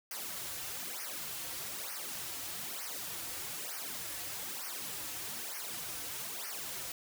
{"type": "noise with flanger", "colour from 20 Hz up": "white", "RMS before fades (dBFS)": -41, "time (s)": [0.11, 6.92], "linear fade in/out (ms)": 2, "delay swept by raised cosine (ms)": [0.26, 4.96], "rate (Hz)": 1.1, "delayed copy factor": -1, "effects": []}